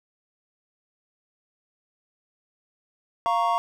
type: chord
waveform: triangle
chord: Bb minor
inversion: second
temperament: equal with one note detuned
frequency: 696 / 932.3 / 1108.7 Hz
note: F5 / Bb5 / Db6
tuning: -6 / 0 / 0 cents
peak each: -23 dBFS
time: 3.26-3.58 s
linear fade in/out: 0 ms
effects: none